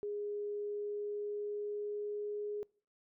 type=tone with pitch glide; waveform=sine; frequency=412.8 to 415.7 Hz; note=G#4 to G#4; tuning=-10 to +2 cents; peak=-36 dBFS; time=0.03-2.63 s; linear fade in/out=0 ms; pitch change=+12 cents; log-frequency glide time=0.51-2.46 s; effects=noise-tail reverb RT60 0.5 s tail -26 dB re dry